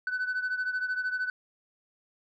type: beating tone pair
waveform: sine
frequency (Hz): 1500 / 1513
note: F#6 / F#6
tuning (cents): +23 / +38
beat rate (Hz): 13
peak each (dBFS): -28 / -32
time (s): 0.07-1.3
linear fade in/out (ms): 2
effects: tanh soft clip ceiling -25 dBFS